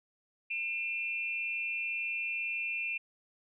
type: tone pair together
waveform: sine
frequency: 2411 / 2671 Hz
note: D7 / E7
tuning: +45 / +22 cents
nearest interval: major second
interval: 177 cents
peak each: -35 / -35 dBFS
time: 0.5-2.98 s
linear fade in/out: 10 ms
effects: none